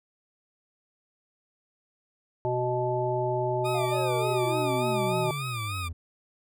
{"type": "harmonic tone", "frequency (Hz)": 124.4, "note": "B2", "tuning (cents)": 13, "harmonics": [1, 3, 5, 7], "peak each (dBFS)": [-31, -29, -30, -31], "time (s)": [2.45, 5.31], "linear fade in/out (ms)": 0}
{"type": "tone with vibrato", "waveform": "20% pulse", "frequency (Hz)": 1213, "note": "D#6", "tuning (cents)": -44, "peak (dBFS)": -28, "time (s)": [3.64, 5.89], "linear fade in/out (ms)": 20, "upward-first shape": "sine", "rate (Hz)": 3.4, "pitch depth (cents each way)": 81}
{"type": "exponential sweep", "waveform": "triangle", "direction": "down", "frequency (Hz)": [720, 80.7], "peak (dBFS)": -30, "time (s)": [3.74, 5.93], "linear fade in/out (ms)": 10}
{"effects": []}